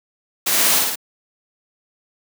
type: noise with echo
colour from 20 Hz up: white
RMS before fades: -19 dBFS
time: 0.46-0.79 s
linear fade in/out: 10 ms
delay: 56 ms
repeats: 3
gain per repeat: -2 dB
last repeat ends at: 0.958 s
effects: high-pass 200 Hz 12 dB/octave